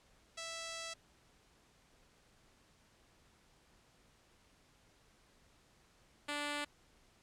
5% pulse tone pair in turn, 659.3 / 292.2 Hz, E5 / D4, 0 / -9 cents, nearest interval octave + major second, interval 1409 cents, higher first, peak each -31 / -26 dBFS, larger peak second, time 0.37-0.94 / 6.28-6.65 s, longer first, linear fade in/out 10 ms, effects pink hiss -68 dBFS RMS until 7.22 s + low-pass 9000 Hz 12 dB/octave

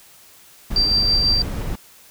brown noise, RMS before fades -24 dBFS, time 0.7-1.76 s, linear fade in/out 10 ms
sine tone with tremolo, 4699 Hz, D8, in tune, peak -14 dBFS, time 0.76-1.42 s, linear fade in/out 2 ms, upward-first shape sine, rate 6.1 Hz, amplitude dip 30%
effects white hiss -48 dBFS RMS until 2.1 s

